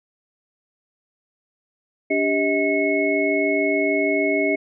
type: tone cluster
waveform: sine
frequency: 288.9 / 395.5 / 635 / 2188 Hz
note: D4 / G4 / D#5 / C#7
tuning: -28 / +15 / +35 / -23 cents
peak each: -23 dBFS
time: 2.1-4.56 s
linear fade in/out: 10 ms
effects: none